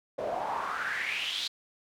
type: noise with band-pass filter sweep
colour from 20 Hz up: pink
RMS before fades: -33 dBFS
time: 0.18-1.48 s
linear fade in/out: 10 ms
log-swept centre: 530 to 4100 Hz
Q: 5.6
effects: none